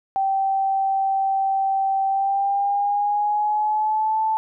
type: tone with pitch glide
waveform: sine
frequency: 777 to 877.2 Hz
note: G5 to A5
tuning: -16 to -6 cents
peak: -18 dBFS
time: 0.16-4.37 s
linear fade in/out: 0 ms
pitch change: +210 cents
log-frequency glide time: 2.07-4.21 s
effects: none

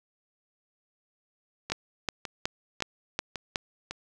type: two click trains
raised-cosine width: 0.2 ms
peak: -10 / -17 dBFS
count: 6 / 5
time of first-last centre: 1.72-3.558 / 1.7-3.91 s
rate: 2.72 / 1.81 Hz
effects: none

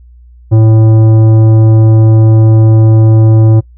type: tone with tanh clipping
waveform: sine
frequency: 110.6 Hz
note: A2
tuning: 9 cents sharp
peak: -4 dBFS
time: 0.51-3.61 s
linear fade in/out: 20 ms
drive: 12 dB
effects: noise-tail reverb RT60 0.1 s tail -23 dB re dry + added 60 Hz sine -34 dBFS peak until 3.77 s

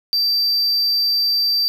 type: tone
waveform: triangle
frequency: 4675 Hz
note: D8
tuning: 9 cents flat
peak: -14 dBFS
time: 0.13-1.68 s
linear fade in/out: 0 ms
effects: none

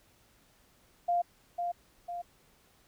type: tone with echo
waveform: sine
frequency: 698.5 Hz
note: F5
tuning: in tune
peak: -25 dBFS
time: 1.08-1.22 s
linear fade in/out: 10 ms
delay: 500 ms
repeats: 2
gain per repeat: -5 dB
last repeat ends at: 2.22 s
effects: pink hiss -65 dBFS RMS until 2.87 s

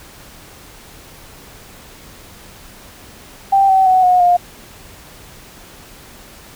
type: tone with pitch steps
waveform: sine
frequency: 784 / 764.3 / 745.1 / 726.4 / 708.2 Hz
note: G5 / G5 / F#5 / F#5 / F5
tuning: 0 / -44 / +12 / -32 / +24 cents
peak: -8 dBFS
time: 3.52-4.37 s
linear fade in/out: 10 ms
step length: 170 ms
effects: pink hiss -40 dBFS RMS until 6.55 s

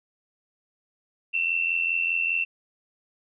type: tone pair together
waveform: sine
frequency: 2637 / 2722 Hz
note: E7 / F7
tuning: 0 / -45 cents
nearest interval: minor second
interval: 55 cents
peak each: -27 / -24 dBFS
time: 1.33-2.45 s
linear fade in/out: 20 ms
effects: none

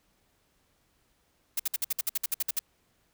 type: noise bursts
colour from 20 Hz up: blue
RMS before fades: -28 dBFS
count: 13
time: 1.57-2.592 s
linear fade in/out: 5 ms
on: 26 ms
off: 57 ms
effects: pink hiss -70 dBFS RMS until 3.13 s

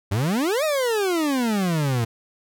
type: exponential two-way sweep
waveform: 40% pulse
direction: up then down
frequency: 91.5 to 641 to 111.5 Hz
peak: -19 dBFS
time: 0.11-2.05 s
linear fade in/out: 10 ms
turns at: 0.64 s
effects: none

